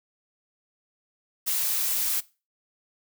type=noise; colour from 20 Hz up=blue; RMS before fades=-26 dBFS; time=1.46-2.21 s; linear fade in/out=20 ms; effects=noise-tail reverb RT60 0.3 s tail -20 dB re dry